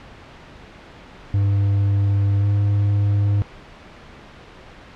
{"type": "tone with pitch glide", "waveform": "triangle", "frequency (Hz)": [100, 101.63], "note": ["G2", "G#2"], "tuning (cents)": [35, -37], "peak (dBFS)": -13, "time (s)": [1.34, 3.42], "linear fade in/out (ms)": 0, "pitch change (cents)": 28, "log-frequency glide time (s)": [2.4, 2.45], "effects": ["pink hiss -42 dBFS RMS until 4.95 s", "low-pass 3000 Hz 12 dB/octave"]}